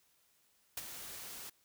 white noise with ADSR envelope, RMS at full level -37 dBFS, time 0.77-1.5 s, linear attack 5 ms, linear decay 27 ms, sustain -10 dB, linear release 10 ms, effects white hiss -72 dBFS RMS until 1.64 s

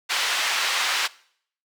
white band-pass noise, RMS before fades -24 dBFS, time 0.09-1.08 s, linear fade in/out 20 ms, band 980 to 3700 Hz, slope 12 dB/octave, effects noise-tail reverb RT60 0.6 s tail -21 dB re dry

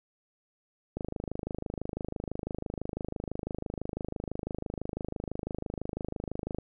click train, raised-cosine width 2 ms, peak -20 dBFS, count 147, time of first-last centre 0.97-6.585 s, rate 26 Hz, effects none

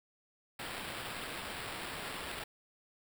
white noise with sample-and-hold, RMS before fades -42 dBFS, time 0.59-2.44 s, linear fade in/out 5 ms, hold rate 6300 Hz, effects none

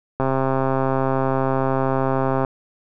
click train, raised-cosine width 1 ms, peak -7 dBFS, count 300, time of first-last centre 0.2-2.448 s, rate 133 Hz, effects none

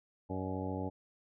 harmonic tone with a mistuned harmonic, 93.7 Hz, F#2, 22 cents sharp, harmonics 1 / 2 / 3 / 4 / 5 / 6 / 7 / 8 / 9, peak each -40 / -42 / -40 / -46 / -44 / -46 / -49 / -50 / -45 dBFS, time 0.29-0.9 s, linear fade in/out 20 ms, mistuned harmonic 7, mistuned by -69 cents, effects none

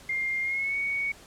sine tone with pitch glide, 2113 to 2233 Hz, C7 to C#7, +16 to +12 cents, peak -26 dBFS, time 0.09-1.12 s, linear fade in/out 5 ms, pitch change +96 cents, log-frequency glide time 0.42-0.77 s, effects pink hiss -51 dBFS RMS until 1.26 s + low-pass 11000 Hz 12 dB/octave

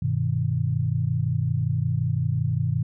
sine chord, G augmented, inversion none, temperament equal, 98 / 123.47 / 155.56 Hz, G2 / B2 / D#3, 0 / 0 / 0 cents, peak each -27 / -24 / -26 dBFS, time 0.02-2.83 s, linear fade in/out 5 ms, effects none

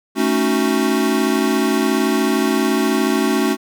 square chord, D# half-diminished seventh, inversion second, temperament equal, 220 / 277.2 / 311.1 / 370 Hz, A3 / C#4 / D#4 / F#4, 0 / 0 / 0 / 0 cents, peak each -21 / -20 / -24 / -21 dBFS, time 0.15-3.57 s, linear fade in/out 50 ms, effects none

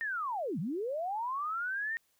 sine linear two-way sweep, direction down then up, 1856 to 141.6 to 1856 Hz, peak -32 dBFS, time 0.01-1.97 s, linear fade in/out 0 ms, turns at 0.59 s, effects white hiss -73 dBFS RMS until 2.19 s

